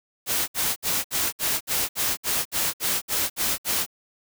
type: noise bursts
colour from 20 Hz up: white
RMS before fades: -24 dBFS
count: 13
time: 0.26-3.864 s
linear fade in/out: 50 ms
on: 220 ms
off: 62 ms
effects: none